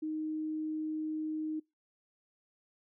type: tone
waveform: sine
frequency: 311.1 Hz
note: D#4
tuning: in tune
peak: -33 dBFS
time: 0.02-1.6 s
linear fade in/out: 10 ms
effects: noise-tail reverb RT60 0.2 s tail -24 dB re dry